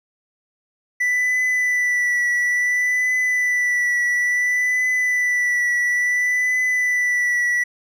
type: tone with vibrato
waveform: triangle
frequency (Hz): 1975.5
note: B6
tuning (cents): 0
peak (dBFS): -15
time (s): 1-7.64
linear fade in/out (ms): 10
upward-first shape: triangle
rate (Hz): 0.58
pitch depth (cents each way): 29
effects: none